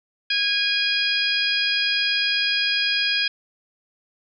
harmonic tone, 821 Hz, G#5, 20 cents flat, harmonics 2 / 3 / 4 / 5 / 6, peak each -26 / -25 / -24 / -31 / -25 dBFS, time 0.3-3.28 s, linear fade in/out 5 ms, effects none

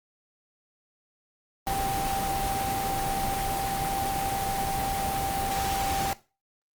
sine tone in noise, 784 Hz, G5, in tune, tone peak -27 dBFS, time 1.67-6.13 s, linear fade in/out 0 ms, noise pink, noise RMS -31 dBFS, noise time 1.67-6.13 s, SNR +1 dB, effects noise-tail reverb RT60 0.3 s tail -17 dB re dry + Opus 24 kbps

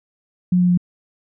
sine tone with pitch steps, 180 / 178.65 / 177.32 Hz, F#3 / F3 / F3, -47 / +40 / +27 cents, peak -12 dBFS, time 0.52-0.775 s, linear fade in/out 5 ms, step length 85 ms, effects none

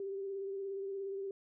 sine tone with vibrato, 392 Hz, G4, in tune, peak -37 dBFS, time 0-1.31 s, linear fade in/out 2 ms, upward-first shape sine, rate 17 Hz, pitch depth 27 cents each way, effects none

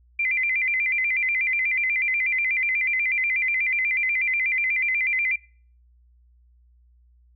sine tone with vibrato, 2200 Hz, C#7, 14 cents flat, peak -20 dBFS, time 0.19-5.36 s, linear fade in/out 5 ms, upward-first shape square, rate 8.2 Hz, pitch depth 130 cents each way, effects noise-tail reverb RT60 0.5 s tail -25 dB re dry + added 60 Hz sine -54 dBFS peak until 7.35 s

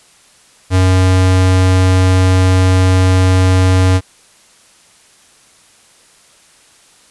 square tone, 92.9 Hz, F#2, 7 cents sharp, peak -8 dBFS, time 0.7-4.01 s, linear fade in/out 50 ms, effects white hiss -47 dBFS RMS until 7.1 s + resampled to 24000 Hz

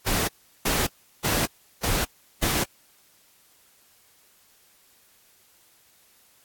pink noise bursts, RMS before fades -24 dBFS, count 5, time 0.06-2.64 s, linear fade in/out 10 ms, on 220 ms, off 370 ms, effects white hiss -59 dBFS RMS until 6.44 s + AAC 64 kbps

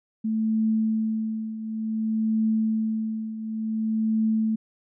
sine tone with tremolo, 220 Hz, A3, in tune, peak -19 dBFS, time 0.24-4.56 s, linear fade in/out 10 ms, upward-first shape triangle, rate 0.56 Hz, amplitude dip 75%, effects none

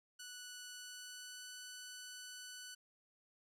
10% pulse tone with pitch glide, 1480 to 1492 Hz, F#6 to F#6, 0 to +14 cents, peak -40 dBFS, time 0.19-2.75 s, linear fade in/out 10 ms, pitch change +14 cents, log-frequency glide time 0.73-1.48 s, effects none

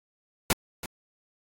pink noise with echo, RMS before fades -22 dBFS, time 0.5-0.53 s, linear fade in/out 2 ms, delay 330 ms, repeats 1, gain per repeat -14 dB, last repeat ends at 0.86 s, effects AAC 64 kbps

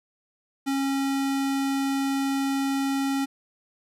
square tone, 273.3 Hz, C#4, 24 cents flat, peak -24 dBFS, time 0.66-3.26 s, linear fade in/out 20 ms, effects resampled to 32000 Hz + 10-bit

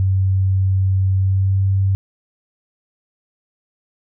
sine tone with pitch glide, 95.3 to 96.8 Hz, G2 to G2, -48 to -21 cents, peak -13 dBFS, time 0-1.95 s, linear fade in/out 0 ms, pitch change +27 cents, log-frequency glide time 1.16-1.62 s, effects none

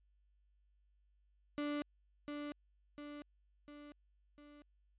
35% pulse tone with echo, 292.8 Hz, D4, 5 cents flat, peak -35 dBFS, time 1.58-1.82 s, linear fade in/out 0 ms, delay 700 ms, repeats 4, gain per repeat -5 dB, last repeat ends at 4.62 s, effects added 50 Hz sine -70 dBFS peak until 4.98 s + resampled to 8000 Hz

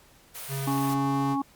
white high-pass noise, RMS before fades -38 dBFS, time 0.34-0.95 s, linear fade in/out 20 ms, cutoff 460 Hz, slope 48 dB/octave
square tone with pitch glide, 136.8 to 138.63 Hz, C#3 to C#3, -23 to 0 cents, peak -30 dBFS, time 0.48-1.37 s, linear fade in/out 50 ms, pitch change +23 cents, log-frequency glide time 0.84-1.09 s
harmonic tone, 276.6 Hz, C#4, 4 cents flat, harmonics 1 / 3 / 4, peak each -26 / -31 / -32 dBFS, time 0.67-1.42 s, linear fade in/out 5 ms
effects pink hiss -57 dBFS RMS until 1.55 s + Opus 48 kbps

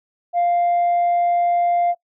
sine tone, 698 Hz, F5, 1 cent flat, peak -13 dBFS, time 0.33-1.95 s, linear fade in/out 50 ms, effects noise-tail reverb RT60 0.1 s tail -21 dB re dry + tanh soft clip ceiling -13 dBFS

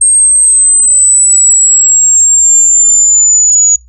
sine linear sweep, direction down, 8470 to 6800 Hz, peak -3 dBFS, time 0.01-3.76 s, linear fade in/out 5 ms, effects noise-tail reverb RT60 0.2 s tail -23 dB re dry + added 60 Hz sine -36 dBFS peak until 3.88 s

